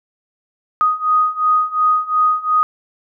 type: beating tone pair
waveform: sine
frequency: 1244.5 / 1247.3 Hz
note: D#6 / D#6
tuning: 0 / +4 cents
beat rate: 2.8 Hz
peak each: -17 / -15 dBFS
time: 0.81-2.63 s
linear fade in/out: 0 ms
effects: none